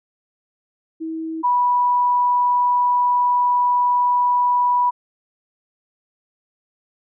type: tone pair in turn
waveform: sine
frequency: 322.1 / 980.7 Hz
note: E4 / B5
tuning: -40 / -12 cents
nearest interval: octave + perfect fifth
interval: 1928 cents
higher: second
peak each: -24 / -14 dBFS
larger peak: second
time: 1-1.43 / 1.43-4.91 s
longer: second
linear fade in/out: 20 ms
effects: none